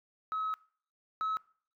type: tone pair in turn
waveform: sine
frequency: 1283 / 1290.1 Hz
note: E6 / E6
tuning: -47 / -38 cents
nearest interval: unison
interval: 9 cents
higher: second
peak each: -30 / -28 dBFS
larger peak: second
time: 0.32-0.54 / 1.21-1.37 s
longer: first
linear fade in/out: 0 ms
effects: noise-tail reverb RT60 0.5 s tail -22 dB re dry + tanh soft clip ceiling -28 dBFS